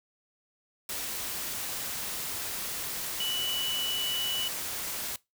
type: tone in noise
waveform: sine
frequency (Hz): 2960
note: F#7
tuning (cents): 0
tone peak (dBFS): -29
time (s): 3.2-4.48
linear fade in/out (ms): 2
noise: white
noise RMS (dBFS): -35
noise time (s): 0.89-5.16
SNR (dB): +3
effects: noise-tail reverb RT60 0.2 s tail -21 dB re dry